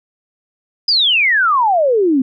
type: exponential sweep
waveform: sine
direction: down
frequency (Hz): 5050 to 250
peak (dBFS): -10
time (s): 0.88-2.22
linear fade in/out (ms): 5
effects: none